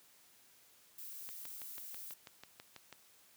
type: noise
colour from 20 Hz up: violet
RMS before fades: -48 dBFS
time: 0.98-2.14 s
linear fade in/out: 5 ms
type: click train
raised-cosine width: 0.2 ms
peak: -32 dBFS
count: 11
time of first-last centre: 1.29-2.927 s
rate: 6.11 Hz
effects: white hiss -65 dBFS RMS until 3.36 s + high-pass 80 Hz 12 dB/octave